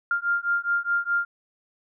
sine beating tone pair, 1396.9 / 1401.7 Hz, F6 / F6, 0 / +6 cents, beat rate 4.8 Hz, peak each -25 dBFS, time 0.11-1.25 s, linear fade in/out 2 ms, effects none

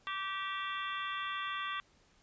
harmonic tone with a mistuned harmonic, 388.1 Hz, G4, 17 cents flat, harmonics 3 / 4 / 5 / 6 / 7 / 8 / 9, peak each -38 / -44 / -43 / -51 / -45 / -48 / -46 dBFS, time 0.07-1.8 s, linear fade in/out 0 ms, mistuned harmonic 8, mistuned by +67 cents, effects pink hiss -67 dBFS RMS until 2.22 s + resampled to 16000 Hz

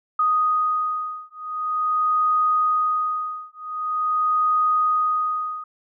sine beating tone pair, 1244.5 / 1244.95 Hz, D#6 / D#6, 0 / +1 cents, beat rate 0.45 Hz, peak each -22 dBFS, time 0.19-5.64 s, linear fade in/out 5 ms, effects none

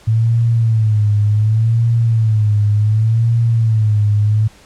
sine tone with vibrato, 110 Hz, A2, in tune, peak -10 dBFS, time 0.07-4.48 s, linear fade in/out 10 ms, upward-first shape sine, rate 0.68 Hz, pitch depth 96 cents each way, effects pink hiss -45 dBFS RMS until 4.65 s + low-pass 9000 Hz 12 dB/octave

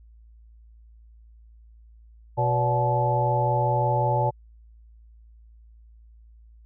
harmonic tone with a mistuned harmonic, 123.47 Hz, B2, in tune, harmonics 1 / 3 / 4 / 5 / 6 / 7, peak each -24 / -33 / -32 / -27 / -32 / -24 dBFS, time 2.37-4.31 s, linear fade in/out 20 ms, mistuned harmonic 5, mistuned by -110 cents, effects added 56 Hz sine -48 dBFS peak until 6.65 s

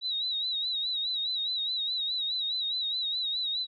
sine tone with vibrato, 3869 Hz, B7, 36 cents flat, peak -28 dBFS, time 0.01-3.67 s, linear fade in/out 50 ms, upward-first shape sine, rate 4.8 Hz, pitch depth 75 cents each way, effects none

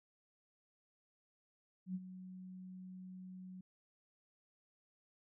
sine tone with ADSR envelope, 185 Hz, F#3, in tune, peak -36 dBFS, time 1.86-3.61 s, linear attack 88 ms, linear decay 40 ms, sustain -12 dB, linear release 5 ms, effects none

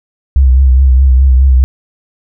sine tone with vibrato, 65.41 Hz, C2, in tune, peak -3 dBFS, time 0.36-1.64 s, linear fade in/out 0 ms, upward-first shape triangle, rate 4.8 Hz, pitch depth 74 cents each way, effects none

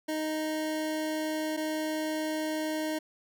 25% pulse tone pair in turn, 311.1 / 311.1 Hz, D#4 / D#4, 0 / 0 cents, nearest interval unison, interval 0 cents, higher neither, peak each -26 dBFS, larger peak neither, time 0.08-1.57 / 1.57-2.99 s, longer first, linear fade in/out 10 ms, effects none

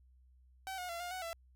sawtooth tone with pitch steps, 765 / 722 / 681 / 708 / 743 / 669 Hz, G5 / F#5 / F5 / F5 / F#5 / E5, -42 / -43 / -44 / +23 / +7 / +25 cents, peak -36 dBFS, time 0.67-1.33 s, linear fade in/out 0 ms, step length 110 ms, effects added 63 Hz sine -61 dBFS peak until 1.55 s

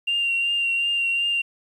sine tone with vibrato, 2775 Hz, F7, 12 cents flat, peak -19 dBFS, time 0.07-1.42 s, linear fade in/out 10 ms, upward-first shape triangle, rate 2.7 Hz, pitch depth 25 cents each way, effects tanh soft clip ceiling -15 dBFS + 9-bit

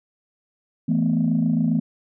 sine chord, E suspended fourth, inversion none, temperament just, 164.81 / 219.8 / 247.2 Hz, E3 / A3 / B3, 0 / -2 / +2 cents, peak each -21 dBFS, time 0.88-1.8 s, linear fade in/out 10 ms, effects tanh soft clip ceiling -11 dBFS

